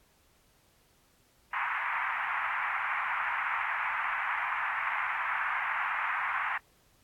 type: band-pass noise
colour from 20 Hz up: pink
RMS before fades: -32 dBFS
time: 1.53-6.58 s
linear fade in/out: 5 ms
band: 890 to 2300 Hz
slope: 48 dB/octave
effects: pink hiss -66 dBFS RMS until 7.03 s + AAC 64 kbps